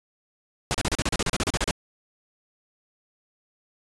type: noise bursts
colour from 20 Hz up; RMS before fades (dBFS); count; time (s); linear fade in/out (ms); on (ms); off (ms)
pink; -24; 15; 0.71-1.71; 0; 34; 35
effects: resampled to 22050 Hz